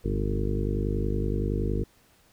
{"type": "harmonic tone with a mistuned harmonic", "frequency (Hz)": 50.7, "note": "G#1", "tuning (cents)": -41, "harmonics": [1, 2, 3, 4, 5, 6, 7, 8, 9], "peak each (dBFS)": [-28, -31, -35, -35, -36, -38, -35, -37, -36], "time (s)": [0.04, 1.84], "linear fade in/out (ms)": 10, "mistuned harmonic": 3, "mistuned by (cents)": -55, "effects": ["pink hiss -61 dBFS RMS until 2.32 s"]}